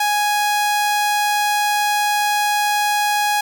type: tone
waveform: sawtooth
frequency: 830.6 Hz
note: G#5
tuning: in tune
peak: -12 dBFS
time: 0-3.41 s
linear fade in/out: 5 ms
effects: none